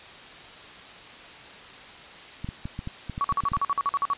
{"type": "clicks", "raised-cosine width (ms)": 5, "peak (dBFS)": -20, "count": 11, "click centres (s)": [2.445, 2.489, 2.655, 2.791, 2.874, 3.097, 3.179, 3.324, 3.437, 3.519, 3.572]}
{"type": "tone bursts", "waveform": "sine", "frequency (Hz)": 1127, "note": "C#6", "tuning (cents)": 28, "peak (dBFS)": -21, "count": 12, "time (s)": [3.21, 4.134], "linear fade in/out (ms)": 0, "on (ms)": 33, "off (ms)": 48}
{"effects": ["white hiss -44 dBFS RMS until 4.17 s", "resampled to 8000 Hz"]}